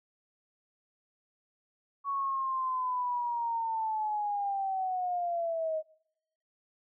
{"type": "linear sweep", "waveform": "sine", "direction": "down", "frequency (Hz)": [1119, 622.3], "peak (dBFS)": -29, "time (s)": [2.04, 5.83], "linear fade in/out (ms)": 50, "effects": ["noise-tail reverb RT60 0.8 s tail -25 dB re dry"]}